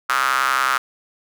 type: tone with high-pass filter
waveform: square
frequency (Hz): 65.41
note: C2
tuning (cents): 0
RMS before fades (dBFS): -19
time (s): 0.09-0.78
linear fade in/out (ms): 5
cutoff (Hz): 1300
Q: 5.5
effects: none